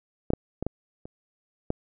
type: clicks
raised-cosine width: 2 ms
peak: -11 / -9 / -16 / -14 / -27 / -12 dBFS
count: 6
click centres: 0.304 / 0.335 / 0.626 / 0.666 / 1.055 / 1.704 s
effects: none